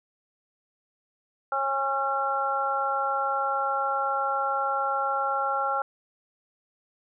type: harmonic tone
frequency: 272.8 Hz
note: C#4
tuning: 28 cents flat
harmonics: 2 / 3 / 4 / 5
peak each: -32 / -28 / -35 / -27 dBFS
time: 1.52-5.82 s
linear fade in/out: 2 ms
effects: none